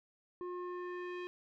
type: tone with low-pass filter sweep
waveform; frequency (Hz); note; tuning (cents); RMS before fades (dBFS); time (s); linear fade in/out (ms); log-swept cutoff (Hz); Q
square; 357.4; F4; +40; -42; 0.41-1.27; 0; 890 to 2800; 1.8
effects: none